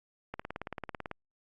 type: click train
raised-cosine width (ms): 0.5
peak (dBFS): -22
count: 15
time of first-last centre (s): 0.34-1.113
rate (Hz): 18.1
effects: Opus 48 kbps